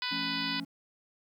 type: harmonic tone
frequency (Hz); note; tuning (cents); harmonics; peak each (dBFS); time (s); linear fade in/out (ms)
496.9; B4; +11; 2 / 3 / 4 / 5 / 6 / 7 / 8 / 9 / 10; -40 / -40 / -40 / -40 / -40 / -40 / -40 / -40 / -40; 0.02-0.6; 2
type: chord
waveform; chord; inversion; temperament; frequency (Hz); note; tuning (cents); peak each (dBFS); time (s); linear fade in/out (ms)
triangle; F augmented; none; equal with one note detuned; 171.91 / 220 / 277.2; F3 / A3 / C#4; -27 / 0 / 0; -41 / -41 / -36; 0.11-0.65; 10
effects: 10-bit